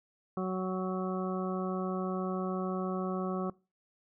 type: harmonic tone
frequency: 186.2 Hz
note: F#3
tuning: 11 cents sharp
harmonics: 1 / 2 / 3 / 4 / 6 / 7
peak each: -33 / -36 / -41 / -42 / -41 / -44 dBFS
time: 0.37-3.5 s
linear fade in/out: 2 ms
effects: noise-tail reverb RT60 0.3 s tail -23 dB re dry